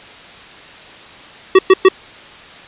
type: tone bursts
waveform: square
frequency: 378.6 Hz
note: F#4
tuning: 40 cents sharp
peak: -4 dBFS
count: 3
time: 1.55-1.887 s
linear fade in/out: 5 ms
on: 39 ms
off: 110 ms
effects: white hiss -37 dBFS RMS until 2.67 s + resampled to 8000 Hz